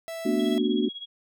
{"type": "tone", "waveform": "45% pulse", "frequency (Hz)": 659.3, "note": "E5", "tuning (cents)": 0, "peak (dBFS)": -33, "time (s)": [0.08, 0.58], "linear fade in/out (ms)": 0}
{"type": "chord", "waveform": "sine", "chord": "B minor seventh", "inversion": "third", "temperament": "equal with one note detuned", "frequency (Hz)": [225, 246.9, 293.7, 370], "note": ["A3", "B3", "D4", "F#4"], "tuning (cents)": [39, 0, 0, 0], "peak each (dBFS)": -27, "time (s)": [0.25, 0.89], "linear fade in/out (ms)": 10}
{"type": "tone with tremolo", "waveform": "sine", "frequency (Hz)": 3313, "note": "G#7", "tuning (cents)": -5, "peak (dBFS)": -33, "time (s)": [0.39, 1.06], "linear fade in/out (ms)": 10, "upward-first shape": "sine", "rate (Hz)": 16, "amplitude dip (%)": 80}
{"effects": []}